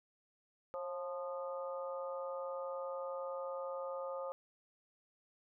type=harmonic tone with a mistuned harmonic; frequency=175.3 Hz; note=F3; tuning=7 cents sharp; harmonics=3 / 4 / 5 / 6 / 7; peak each=-40 / -53 / -49 / -55 / -47 dBFS; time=0.74-4.32 s; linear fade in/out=0 ms; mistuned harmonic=3; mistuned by=+36 cents; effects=none